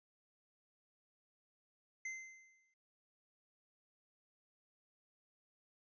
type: tone with exponential decay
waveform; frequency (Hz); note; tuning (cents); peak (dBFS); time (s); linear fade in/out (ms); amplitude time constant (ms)
square; 2072; C7; -17; -40; 2.05-2.74; 5; 150
effects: resampled to 16000 Hz